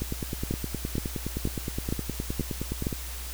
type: two click trains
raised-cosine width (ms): 3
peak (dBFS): -14 / -17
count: 6 / 29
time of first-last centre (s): 0.51-2.868 / 0.02-2.928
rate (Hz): 2.12 / 9.63
effects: added 60 Hz sine -36 dBFS peak until 3.33 s + white hiss -40 dBFS RMS until 3.33 s